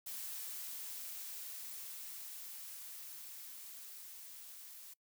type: noise with level ramp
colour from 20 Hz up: blue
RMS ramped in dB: -44 to -53 dBFS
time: 0.06-4.94 s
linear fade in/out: 10 ms
effects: noise-tail reverb RT60 0.1 s tail -23 dB re dry